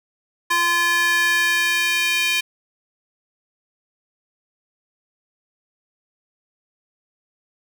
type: tone with high-pass filter sweep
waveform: square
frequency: 344.4 Hz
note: F4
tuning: 24 cents flat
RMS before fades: -19 dBFS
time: 0.5-2.41 s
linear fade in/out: 10 ms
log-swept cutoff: 1300 to 2500 Hz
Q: 2.9
effects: none